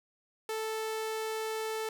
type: tone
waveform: sawtooth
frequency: 439.7 Hz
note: A4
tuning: 1 cent flat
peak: -29 dBFS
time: 0.49-1.89 s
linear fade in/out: 2 ms
effects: none